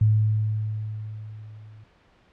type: tone with level ramp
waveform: sine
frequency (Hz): 107.6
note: A2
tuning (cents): -38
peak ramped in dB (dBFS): -14 to -44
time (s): 0.01-1.84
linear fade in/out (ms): 5
effects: pink hiss -59 dBFS RMS until 2.32 s + low-pass 3000 Hz 12 dB/octave